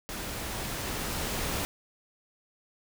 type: noise with level ramp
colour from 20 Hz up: pink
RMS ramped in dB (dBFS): -37 to -31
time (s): 0.09-1.65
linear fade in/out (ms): 0
effects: none